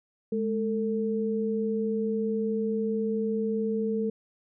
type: tone pair together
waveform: sine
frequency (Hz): 211.3 / 447.7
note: G#3 / A4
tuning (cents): +30 / +30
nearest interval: octave + minor second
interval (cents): 1300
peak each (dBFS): -28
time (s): 0.32-4.1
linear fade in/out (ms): 5
effects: none